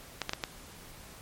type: clicks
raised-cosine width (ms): 0.2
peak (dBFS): -13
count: 4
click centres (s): 0.217 / 0.294 / 0.334 / 0.438
effects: pink hiss -50 dBFS RMS until 1.21 s + MP3 64 kbps